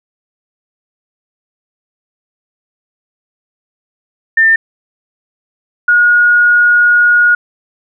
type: tone pair in turn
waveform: sine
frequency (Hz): 1798 / 1442.4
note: A6 / F#6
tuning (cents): +37 / -45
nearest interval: major third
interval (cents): 382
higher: first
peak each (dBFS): -5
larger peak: neither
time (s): 4.37-4.56 / 5.88-7.35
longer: second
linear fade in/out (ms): 5
effects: none